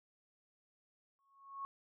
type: tone with exponential growth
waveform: sine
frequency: 1100 Hz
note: C#6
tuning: 14 cents flat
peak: -38 dBFS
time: 1.19-1.65 s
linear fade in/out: 0 ms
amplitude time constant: 98 ms
effects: none